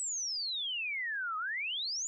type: exponential two-way sweep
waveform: sine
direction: down then up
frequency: 8070 to 1234 to 7140 Hz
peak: -33 dBFS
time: 0-2.07 s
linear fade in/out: 0 ms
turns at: 1.37 s
effects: none